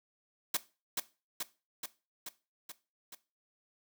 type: noise with echo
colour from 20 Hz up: white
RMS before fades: -30 dBFS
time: 0.54-0.57 s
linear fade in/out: 5 ms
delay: 430 ms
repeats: 6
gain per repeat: -3 dB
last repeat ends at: 3.15 s
effects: noise-tail reverb RT60 0.3 s tail -17 dB re dry + high-pass 150 Hz 12 dB/octave